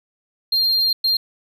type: tone bursts at uneven times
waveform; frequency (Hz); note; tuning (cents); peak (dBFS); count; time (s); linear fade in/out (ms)
triangle; 4196; C8; +4; -14; 2; 0.52-0.93 / 1.04-1.17; 5
effects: none